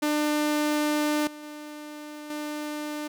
sawtooth tone with level steps, 299.3 Hz, D4, 33 cents sharp, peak -19 / -36 / -34 / -27 dBFS, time 0.02-3.08 s, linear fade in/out 10 ms, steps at 1.27 / 1.43 / 2.3 s, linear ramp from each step 2 ms, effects none

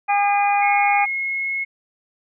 harmonic tone, 405.8 Hz, G#4, 40 cents flat, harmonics 2 / 3 / 4 / 5 / 6, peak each -16 / -27 / -32 / -30 / -24 dBFS, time 0.08-1.06 s, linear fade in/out 20 ms
sine tone with pitch glide, 2161 to 2174 Hz, C#7 to C#7, -45 to -34 cents, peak -21 dBFS, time 0.61-1.65 s, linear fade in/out 20 ms, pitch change +11 cents, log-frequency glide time 1.05-1.54 s
effects none

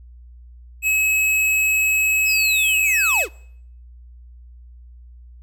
square tone, 2569 Hz, E7, 45 cents flat, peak -17 dBFS, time 0.82-3.26 s, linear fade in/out 50 ms
square linear sweep, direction down, 5274 to 277.2 Hz, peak -25 dBFS, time 2.25-3.29 s, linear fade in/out 50 ms
effects noise-tail reverb RT60 0.7 s tail -24 dB re dry + added 60 Hz sine -40 dBFS peak until 5.42 s

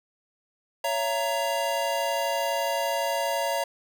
square chord, A# diminished, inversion first, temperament just, 559.4 / 671.3 / 932.3 Hz, C#5 / E5 / A#5, +16 / +31 / 0 cents, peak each -30 dBFS, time 0.84-3.64 s, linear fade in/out 5 ms, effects none

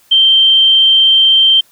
sine tone, 3136 Hz, G7, in tune, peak -5 dBFS, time 0.11-1.61 s, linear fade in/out 10 ms, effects white hiss -50 dBFS RMS until 1.71 s

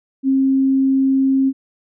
sine tone, 267.9 Hz, C4, 41 cents sharp, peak -12 dBFS, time 0.23-1.53 s, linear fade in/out 50 ms, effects none

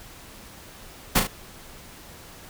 pink noise with echo, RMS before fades -18 dBFS, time 1.15-1.2 s, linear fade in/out 10 ms, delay 37 ms, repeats 2, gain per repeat -6 dB, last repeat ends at 1.274 s, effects pink hiss -45 dBFS RMS until 2.49 s

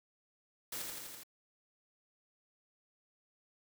white noise with echo, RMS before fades -41 dBFS, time 0.72-0.82 s, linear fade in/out 5 ms, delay 83 ms, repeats 5, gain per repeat -2 dB, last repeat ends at 1.235 s, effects none

